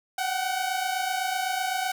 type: tone pair together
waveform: sawtooth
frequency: 737 / 764.9 Hz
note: F#5 / G5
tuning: -7 / -43 cents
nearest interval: minor second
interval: 64 cents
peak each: -25 dBFS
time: 0.18-1.92 s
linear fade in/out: 5 ms
effects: none